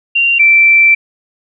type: tone pair in turn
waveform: sine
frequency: 2768 / 2339 Hz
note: F7 / D7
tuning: -16 / -8 cents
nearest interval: minor third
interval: 292 cents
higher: first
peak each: -8 / -4 dBFS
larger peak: second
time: 0.15-0.39 / 0.39-0.95 s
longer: second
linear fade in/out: 10 ms
effects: none